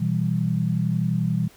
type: chord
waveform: sine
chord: E minor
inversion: second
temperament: equal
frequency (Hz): 123.47 / 164.81 / 196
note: B2 / E3 / G3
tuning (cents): 0 / 0 / 0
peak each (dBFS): -25 / -23 / -26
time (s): 0-1.48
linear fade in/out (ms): 10
effects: pink hiss -52 dBFS RMS until 1.56 s